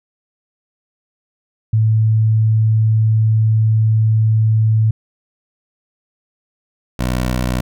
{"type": "tone pair in turn", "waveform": ["sine", "15% pulse"], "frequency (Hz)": [110, 62.18], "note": ["A2", "B1"], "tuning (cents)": [0, 12], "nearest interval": "minor seventh", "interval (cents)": 988, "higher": "first", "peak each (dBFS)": -10, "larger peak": "neither", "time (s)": [[1.73, 4.91], [6.99, 7.61]], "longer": "first", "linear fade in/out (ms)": 5, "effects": []}